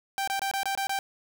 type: tone bursts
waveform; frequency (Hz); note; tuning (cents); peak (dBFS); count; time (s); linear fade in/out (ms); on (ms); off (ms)
sawtooth; 784; G5; 0; -23; 7; 0.18-0.989; 0; 95; 24
effects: none